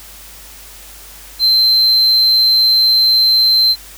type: tone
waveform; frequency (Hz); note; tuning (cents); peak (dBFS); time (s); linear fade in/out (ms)
triangle; 4108; C8; -33; -7; 1.39-3.76; 50
effects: added 50 Hz sine -41 dBFS peak until 3.97 s + white hiss -37 dBFS RMS until 3.97 s